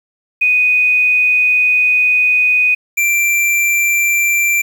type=tone pair in turn; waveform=sine / square; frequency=2489 / 2355 Hz; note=D#7 / D7; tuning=0 / +4 cents; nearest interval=minor second; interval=96 cents; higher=first; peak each=-9 / -12 dBFS; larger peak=first; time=0.41-2.75 / 2.97-4.62 s; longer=first; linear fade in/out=10 ms; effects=7-bit